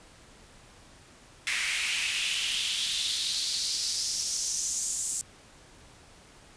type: noise with high-pass filter sweep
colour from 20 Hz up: pink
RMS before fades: -30 dBFS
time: 1.47-5.21 s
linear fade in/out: 0 ms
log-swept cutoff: 2100 to 7700 Hz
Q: 3.5
effects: pink hiss -54 dBFS RMS until 6.56 s + resampled to 22050 Hz